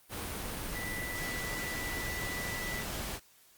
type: tone in noise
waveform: sine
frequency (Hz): 1975.5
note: B6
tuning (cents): 0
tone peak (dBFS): -38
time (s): 0.72-2.85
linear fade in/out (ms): 50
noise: pink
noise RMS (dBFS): -38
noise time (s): 0.09-3.2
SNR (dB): -3
effects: white hiss -62 dBFS RMS until 3.57 s + Opus 32 kbps